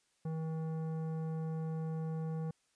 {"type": "tone with tanh clipping", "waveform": "sine", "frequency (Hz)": 160, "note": "D#3", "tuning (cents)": 49, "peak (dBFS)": -37, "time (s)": [0.25, 2.51], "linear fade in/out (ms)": 5, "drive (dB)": 13, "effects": ["white hiss -75 dBFS RMS until 2.75 s", "resampled to 22050 Hz"]}